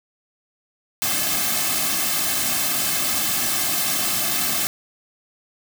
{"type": "noise with comb filter", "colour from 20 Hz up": "white", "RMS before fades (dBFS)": -22, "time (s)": [1.02, 4.67], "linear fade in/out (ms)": 0, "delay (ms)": 2.1, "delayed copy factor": -0.9, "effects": []}